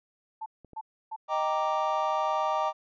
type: tone bursts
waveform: sine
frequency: 882 Hz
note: A5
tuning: 4 cents sharp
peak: -33 dBFS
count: 3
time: 0.41-1.163 s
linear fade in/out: 10 ms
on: 51 ms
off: 300 ms
type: clicks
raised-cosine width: 2 ms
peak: -36 dBFS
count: 2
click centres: 0.647 / 0.733 s
type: chord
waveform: triangle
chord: Eb major seventh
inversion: none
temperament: equal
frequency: 622.3 / 784 / 932.3 / 1174.7 Hz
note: Eb5 / G5 / Bb5 / D6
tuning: 0 / 0 / 0 / 0 cents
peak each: -29 dBFS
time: 1.28-2.73 s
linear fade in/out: 50 ms
effects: resampled to 16000 Hz